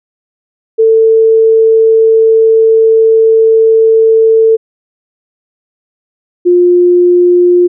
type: tone pair in turn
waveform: sine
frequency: 446.4 / 354.3 Hz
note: A4 / F4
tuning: +25 / +25 cents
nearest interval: major third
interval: 400 cents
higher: first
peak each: -3 dBFS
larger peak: neither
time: 0.78-4.57 / 6.45-7.68 s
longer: first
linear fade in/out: 20 ms
effects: none